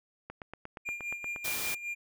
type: click train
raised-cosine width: 0.5 ms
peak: -26 dBFS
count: 11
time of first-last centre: 0.3-1.479 s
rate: 8.48 Hz
type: tone with tremolo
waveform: triangle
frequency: 2400 Hz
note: D7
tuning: 37 cents sharp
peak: -31 dBFS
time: 0.85-1.95 s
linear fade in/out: 20 ms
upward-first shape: sine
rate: 5 Hz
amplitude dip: 65%
type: noise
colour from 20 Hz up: white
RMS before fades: -35 dBFS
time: 1.44-1.75 s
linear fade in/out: 10 ms
effects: none